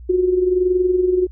sine tone with amplitude modulation, 364.9 Hz, F#4, 24 cents flat, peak -11 dBFS, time 0.09-1.27 s, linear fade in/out 10 ms, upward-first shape sine, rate 21.2 Hz, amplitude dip 60%, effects added 60 Hz sine -34 dBFS peak until 1.31 s

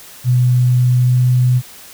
sine tone with pitch glide, 124.6 to 125.39 Hz, B2 to B2, +16 to +27 cents, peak -9 dBFS, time 0.24-1.62 s, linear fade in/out 50 ms, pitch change +11 cents, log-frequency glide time 0.97-1.16 s, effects white hiss -38 dBFS RMS until 1.93 s

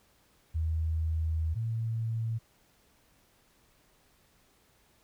sine tone pair in turn, 80.1 / 113.28 Hz, E2 / A#2, -49 / -49 cents, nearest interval tritone, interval 600 cents, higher second, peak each -27 / -29 dBFS, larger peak first, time 0.54-1.55 / 1.55-2.39 s, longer first, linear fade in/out 20 ms, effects pink hiss -66 dBFS RMS until 5.03 s

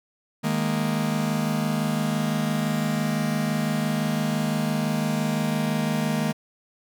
45% pulse chord, D# suspended fourth, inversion none, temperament just, 155.56 / 207.4 / 233.3 Hz, D#3 / G#3 / A#3, 0 / -2 / +2 cents, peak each -27 dBFS, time 0.43-6.33 s, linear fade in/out 20 ms, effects none

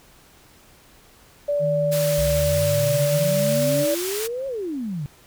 sine tone, 580 Hz, D5, 22 cents flat, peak -19 dBFS, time 1.48-3.95 s, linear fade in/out 10 ms
sine tone with pitch glide, 154.7 to 144.34 Hz, D#3 to D3, -10 to -30 cents, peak -24 dBFS, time 1.59-3.86 s, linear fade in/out 50 ms, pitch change -120 cents, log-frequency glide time 1.91-3.42 s
white band-pass noise, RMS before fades -30 dBFS, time 1.91-4.28 s, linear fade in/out 20 ms, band 980 to 16000 Hz, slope 12 dB/octave
sine exponential two-way sweep, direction up then down, 61 to 554.4 to 136.9 Hz, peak -25 dBFS, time 2.18-5.06 s, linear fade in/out 0 ms, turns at 4.47 s
effects pink hiss -52 dBFS RMS until 5.26 s

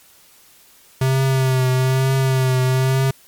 square tone with vibrato, 131.1 Hz, C3, 4 cents sharp, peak -15 dBFS, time 1.01-3.11 s, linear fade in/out 5 ms, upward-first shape triangle, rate 1.1 Hz, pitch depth 39 cents each way, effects white hiss -50 dBFS RMS until 3.27 s + MP3 96 kbps

